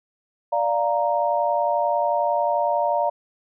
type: chord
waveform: sine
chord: Bb major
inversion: first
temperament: equal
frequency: 587.3 / 698.5 / 932.3 Hz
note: D5 / F5 / Bb5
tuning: 0 / 0 / 0 cents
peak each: -23 dBFS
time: 0.52-3.1 s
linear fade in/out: 10 ms
effects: none